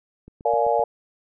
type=click train; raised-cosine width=3 ms; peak=-30 dBFS; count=5; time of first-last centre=0.28-0.795 s; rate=7.77 Hz
type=chord; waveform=sine; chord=Bb dominant seventh; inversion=none; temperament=just; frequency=466.2 / 582.7 / 699.2 / 839.1 Hz; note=Bb4 / D5 / F5 / Ab5; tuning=0 / -14 / +2 / +18 cents; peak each=-23 dBFS; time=0.45-0.84 s; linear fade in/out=5 ms
effects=none